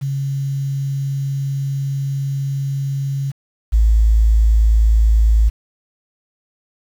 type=tone pair in turn; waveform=sine; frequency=137.7 / 54.65 Hz; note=C#3 / A1; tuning=-11 / -11 cents; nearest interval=octave + major third; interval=1600 cents; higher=first; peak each=-18 / -9 dBFS; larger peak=second; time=0.01-3.32 / 3.72-5.5 s; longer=first; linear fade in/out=20 ms; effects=7-bit